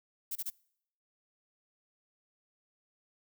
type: noise bursts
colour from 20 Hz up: violet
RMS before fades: -36 dBFS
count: 3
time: 0.31-0.502 s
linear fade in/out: 10 ms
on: 46 ms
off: 27 ms
effects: noise-tail reverb RT60 0.7 s tail -25 dB re dry